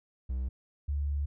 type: tone pair in turn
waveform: triangle / sine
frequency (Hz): 64 / 71.84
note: C2 / D2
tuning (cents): -38 / -38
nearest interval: major second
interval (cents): 200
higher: second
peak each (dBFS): -28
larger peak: neither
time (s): 0.29-0.49 / 0.88-1.26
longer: second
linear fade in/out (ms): 10
effects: none